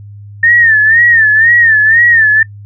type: tone with vibrato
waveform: sine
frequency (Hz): 1810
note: A6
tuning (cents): +48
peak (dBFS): -4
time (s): 0.43-2.43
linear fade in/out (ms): 5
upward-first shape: sine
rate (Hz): 2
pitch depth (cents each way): 100
effects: noise-tail reverb RT60 0.1 s tail -24 dB re dry + added 102 Hz sine -28 dBFS peak until 2.65 s